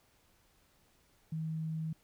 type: tone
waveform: sine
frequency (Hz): 159.2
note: D#3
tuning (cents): +40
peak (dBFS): -34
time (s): 1.32-1.93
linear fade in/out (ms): 5
effects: pink hiss -69 dBFS RMS until 2.03 s